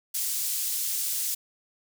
pink high-pass noise, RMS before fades -29 dBFS, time 0.14-1.35 s, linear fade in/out 10 ms, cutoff 7100 Hz, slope 12 dB/octave, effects none

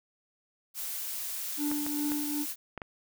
blue noise, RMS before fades -36 dBFS, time 0.74-2.56 s, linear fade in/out 50 ms
triangle tone with tremolo, 293.7 Hz, D4, in tune, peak -26 dBFS, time 1.57-2.46 s, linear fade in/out 50 ms, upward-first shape triangle, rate 2.5 Hz, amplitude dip 50%
clicks, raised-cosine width 0.5 ms, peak -23 dBFS, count 5, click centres 1.715 / 1.865 / 2.119 / 2.777 / 2.818 s
effects none

